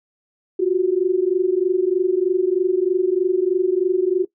sine tone pair together, 356 / 379.2 Hz, F4 / F#4, +33 / +43 cents, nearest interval minor second, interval 110 cents, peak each -18 dBFS, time 0.59-4.25 s, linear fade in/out 10 ms, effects noise-tail reverb RT60 0.1 s tail -18 dB re dry

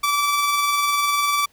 sawtooth tone with tremolo, 1158 Hz, D6, 25 cents flat, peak -13 dBFS, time 0.03-1.46 s, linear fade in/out 10 ms, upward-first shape sine, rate 20 Hz, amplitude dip 30%, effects pink hiss -58 dBFS RMS until 1.52 s

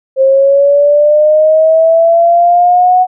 sine linear sweep, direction up, 529 to 740 Hz, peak -4 dBFS, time 0.16-3.07 s, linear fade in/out 50 ms, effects none

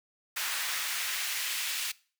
pink noise with high-pass filter sweep, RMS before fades -33 dBFS, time 0.36-1.92 s, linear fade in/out 10 ms, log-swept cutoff 1500 to 2500 Hz, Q 1.1, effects noise-tail reverb RT60 0.4 s tail -21 dB re dry

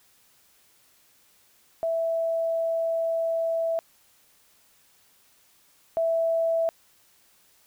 sine tone pair in turn, 659.3 / 659.3 Hz, E5 / E5, 0 / 0 cents, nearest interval unison, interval 0 cents, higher neither, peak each -23 / -21 dBFS, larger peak second, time 1.83-3.79 / 5.97-6.69 s, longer first, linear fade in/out 0 ms, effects white hiss -61 dBFS RMS until 7.66 s

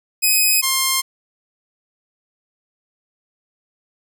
5% pulse tone pair in turn, 2521 / 1059.9 Hz, D#7 / C6, +22 / +22 cents, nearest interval octave + minor third, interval 1500 cents, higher first, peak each -4 dBFS, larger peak neither, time 0.22-0.62 / 0.62-1.02 s, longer neither, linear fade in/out 20 ms, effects none

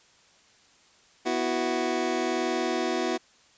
25% pulse chord, B suspended fourth, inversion none, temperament just, 246.9 / 329.3 / 370.4 Hz, B3 / E4 / F#4, 0 / -2 / +2 cents, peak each -28 / -26 / -25 dBFS, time 1.25-3.18 s, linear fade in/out 20 ms, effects white hiss -59 dBFS RMS until 3.57 s + resampled to 16000 Hz

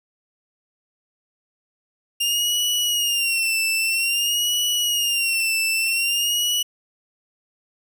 sawtooth tone with vibrato, 2794 Hz, F7, in tune, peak -16 dBFS, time 2.2-6.63 s, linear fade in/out 10 ms, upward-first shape sine, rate 0.51 Hz, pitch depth 88 cents each way, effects none

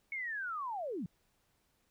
sine linear sweep, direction down, 2217 to 146.7 Hz, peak -36 dBFS, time 0.12-1.06 s, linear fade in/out 2 ms, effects pink hiss -75 dBFS RMS until 1.9 s

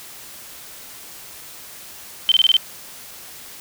sine tone bursts, 3100 Hz, G7, 20 cents flat, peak -10 dBFS, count 6, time 2.29-2.567 s, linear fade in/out 0 ms, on 27 ms, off 23 ms, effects white hiss -39 dBFS RMS until 3.6 s

